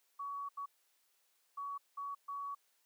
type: tone bursts at uneven times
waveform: sine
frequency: 1127 Hz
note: C#6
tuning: 28 cents sharp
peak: -39 dBFS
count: 5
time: 0.19-0.49 / 0.57-0.66 / 1.57-1.78 / 1.97-2.15 / 2.28-2.55 s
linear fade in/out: 10 ms
effects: white hiss -75 dBFS RMS until 2.85 s + high-pass 400 Hz 12 dB/octave

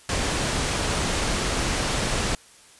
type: low-pass noise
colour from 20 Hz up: pink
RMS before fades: -25 dBFS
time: 0.09-2.35 s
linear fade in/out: 2 ms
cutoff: 9700 Hz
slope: 24 dB/octave
effects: white hiss -51 dBFS RMS until 2.79 s + resampled to 24000 Hz

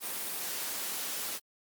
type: noise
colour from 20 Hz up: white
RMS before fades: -36 dBFS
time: 0-1.4 s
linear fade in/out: 50 ms
effects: high-pass 200 Hz 12 dB/octave + Opus 32 kbps

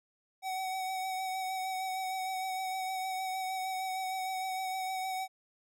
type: tone with vibrato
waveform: square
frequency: 754 Hz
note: F#5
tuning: 32 cents sharp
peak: -34 dBFS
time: 0.42-5.28 s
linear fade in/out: 50 ms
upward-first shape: sine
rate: 6.5 Hz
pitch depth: 20 cents each way
effects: none

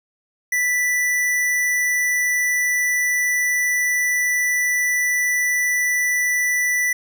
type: tone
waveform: square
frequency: 1975.5 Hz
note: B6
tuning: in tune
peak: -18 dBFS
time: 0.52-6.93 s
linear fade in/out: 5 ms
effects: none

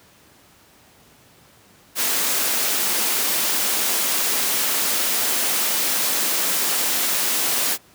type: high-pass noise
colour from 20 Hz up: white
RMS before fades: -21 dBFS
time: 1.95-7.78 s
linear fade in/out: 50 ms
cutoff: 190 Hz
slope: 24 dB/octave
effects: pink hiss -52 dBFS RMS until 7.94 s + high-pass 80 Hz 12 dB/octave

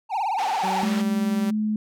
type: tone with vibrato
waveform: triangle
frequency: 830.6 Hz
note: G#5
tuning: in tune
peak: -20 dBFS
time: 0.09-0.86 s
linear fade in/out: 50 ms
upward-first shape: triangle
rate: 18 Hz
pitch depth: 230 cents each way
type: band-pass noise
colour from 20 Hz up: pink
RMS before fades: -35 dBFS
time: 0.38-1.02 s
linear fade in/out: 10 ms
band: 630 to 5000 Hz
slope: 12 dB/octave
type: tone with pitch glide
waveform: sawtooth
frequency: 190.2 to 194.31 Hz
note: F#3 to G3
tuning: +48 to -15 cents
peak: -24 dBFS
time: 0.63-1.51 s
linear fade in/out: 10 ms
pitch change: +37 cents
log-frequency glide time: 0.83-0.94 s
type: tone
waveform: sine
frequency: 214 Hz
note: A3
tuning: 48 cents flat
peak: -21 dBFS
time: 0.83-1.76 s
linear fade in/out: 2 ms
effects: none

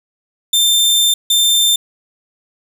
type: tone bursts at uneven times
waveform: sawtooth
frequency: 3583 Hz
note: A7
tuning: 31 cents sharp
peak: -7 dBFS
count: 2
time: 0.53-1.14 / 1.3-1.76 s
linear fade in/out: 5 ms
effects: none

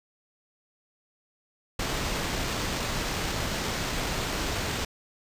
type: noise with sample-and-hold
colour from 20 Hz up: pink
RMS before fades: -30 dBFS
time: 1.79-4.85 s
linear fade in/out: 5 ms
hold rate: 11025 Hz
effects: resampled to 32000 Hz

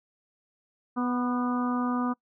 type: harmonic tone with a mistuned harmonic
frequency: 247.1 Hz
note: B3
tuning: 1 cent sharp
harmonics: 1 / 2 / 3 / 4 / 5 / 6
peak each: -26 / -39 / -37 / -36 / -34 / -44 dBFS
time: 0.96-2.14 s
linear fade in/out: 20 ms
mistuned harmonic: 5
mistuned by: -20 cents
effects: noise-tail reverb RT60 0.1 s tail -23 dB re dry

